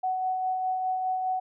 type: tone with tremolo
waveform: sine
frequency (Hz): 746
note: F#5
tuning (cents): +14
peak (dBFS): -24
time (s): 0.03-1.4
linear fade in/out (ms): 10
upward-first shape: sine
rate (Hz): 4.9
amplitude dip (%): 30
effects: none